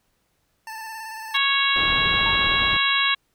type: tone with vibrato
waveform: 25% pulse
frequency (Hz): 884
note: A5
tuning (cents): +8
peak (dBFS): -29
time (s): 0.67-1.37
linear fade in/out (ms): 2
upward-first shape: square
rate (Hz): 18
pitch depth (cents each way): 25
type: harmonic tone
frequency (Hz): 553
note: C#5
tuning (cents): -4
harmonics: 2 / 3 / 4 / 5 / 6 / 7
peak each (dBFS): -25 / -25 / -25 / -25 / -25 / -25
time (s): 1.34-3.15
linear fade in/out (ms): 10
type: low-pass noise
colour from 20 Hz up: pink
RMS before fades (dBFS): -31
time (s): 1.76-2.77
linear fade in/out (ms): 0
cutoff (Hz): 1700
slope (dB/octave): 12
type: tone with exponential decay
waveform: sine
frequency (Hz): 915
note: A#5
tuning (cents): -32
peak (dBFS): -24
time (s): 2.26-2.47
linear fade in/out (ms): 1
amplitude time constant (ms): 45
effects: pink hiss -69 dBFS RMS until 3.34 s